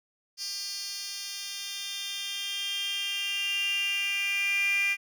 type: tone with high-pass filter sweep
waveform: 10% pulse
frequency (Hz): 398.7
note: G4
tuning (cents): +29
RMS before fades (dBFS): -31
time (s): 0.37-4.97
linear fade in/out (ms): 50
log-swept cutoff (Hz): 4600 to 2300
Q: 9
effects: none